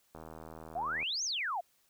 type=click train; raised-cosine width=1 ms; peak=-33 dBFS; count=71; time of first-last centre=0.15-1.028 s; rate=79.7 Hz
type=exponential two-way sweep; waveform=sine; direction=up then down; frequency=648 to 6690 to 648 Hz; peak=-32 dBFS; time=0.75-1.61 s; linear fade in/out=10 ms; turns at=1.24 s
effects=white hiss -71 dBFS RMS until 1.89 s